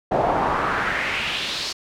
brown noise with band-pass filter sweep, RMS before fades -23 dBFS, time 0.11-1.73 s, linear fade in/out 10 ms, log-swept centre 630 to 4900 Hz, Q 2.6, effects none

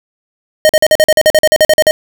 square tone bursts, 620 Hz, D#5, 6 cents flat, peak -5 dBFS, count 15, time 0.65-1.91 s, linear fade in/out 0 ms, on 42 ms, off 45 ms, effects none

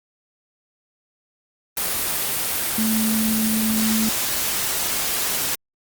sine tone in noise, 220 Hz, A3, in tune, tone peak -19 dBFS, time 2.78-4.09 s, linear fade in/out 2 ms, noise white, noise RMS -23 dBFS, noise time 1.77-5.55 s, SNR +1 dB, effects Opus 24 kbps

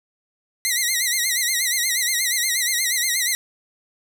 10% pulse tone with vibrato, 2000 Hz, B6, 21 cents sharp, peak -10 dBFS, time 0.65-3.35 s, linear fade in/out 0 ms, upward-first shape sine, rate 8.4 Hz, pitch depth 110 cents each way, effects none

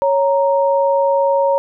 sine tone pair together, 554.4 / 932.4 Hz, C#5 / A#5, 0 / 0 cents, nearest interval major sixth, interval 900 cents, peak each -13 / -17 dBFS, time 0.02-1.58 s, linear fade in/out 0 ms, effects none

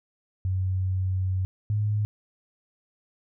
sine tone pair in turn, 93.6 / 105.06 Hz, F#2 / G#2, +20 / +20 cents, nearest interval major second, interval 200 cents, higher second, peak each -23 / -22 dBFS, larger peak second, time 0.45-1.45 / 1.7-2.05 s, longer first, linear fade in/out 0 ms, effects none

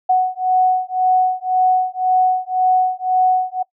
sine beating tone pair, 740 / 741.9 Hz, F#5 / F#5, 0 / +4 cents, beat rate 1.9 Hz, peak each -16 dBFS, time 0.09-3.63 s, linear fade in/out 10 ms, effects noise-tail reverb RT60 0.1 s tail -22 dB re dry

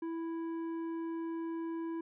sine tone with tanh clipping, 330 Hz, E4, 2 cents sharp, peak -37 dBFS, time 0.02-2.01 s, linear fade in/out 5 ms, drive 9 dB, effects none

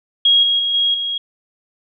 sine tone with level steps, 3287 Hz, G#7, 19 cents flat, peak -9 / -13 / -16 / -13 / -19 dBFS, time 0.25-1.18 s, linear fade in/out 5 ms, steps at 0.43 / 0.59 / 0.74 / 0.94 s, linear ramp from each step 2 ms, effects none

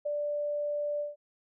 sine tone with ADSR envelope, 587.3 Hz, D5, in tune, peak -27 dBFS, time 0.05-1.16 s, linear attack 14 ms, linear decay 4 ms, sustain -2 dB, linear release 160 ms, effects none

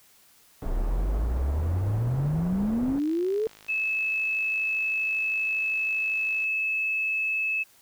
pink low-pass noise, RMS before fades -36 dBFS, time 0.62-2.99 s, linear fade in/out 0 ms, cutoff 790 Hz, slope 12 dB/octave
sine exponential sweep, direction up, 32.39 to 449.4 Hz, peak -23 dBFS, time 0.66-3.47 s, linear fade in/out 0 ms
click train, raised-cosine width 0.2 ms, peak -31 dBFS, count 182, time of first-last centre 3-6.441 s, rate 52.6 Hz
sine tone, 2602 Hz, E7, 23 cents flat, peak -24 dBFS, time 3.68-7.64 s, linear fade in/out 20 ms
effects white hiss -58 dBFS RMS until 7.81 s

